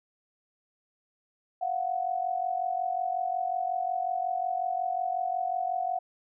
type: tone pair together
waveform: sine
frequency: 694.5 / 740 Hz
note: F5 / F#5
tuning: -10 / 0 cents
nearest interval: minor second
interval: 110 cents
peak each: -31 / -29 dBFS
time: 1.61-5.99 s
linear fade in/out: 10 ms
effects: none